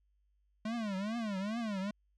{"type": "tone with vibrato", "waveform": "square", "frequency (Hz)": 211.2, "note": "G#3", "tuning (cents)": 29, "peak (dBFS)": -35, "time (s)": [0.65, 1.91], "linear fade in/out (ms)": 5, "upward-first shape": "triangle", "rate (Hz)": 2.4, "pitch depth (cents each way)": 230, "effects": ["added 50 Hz sine -70 dBFS peak until 2.17 s", "low-pass 5000 Hz 12 dB/octave"]}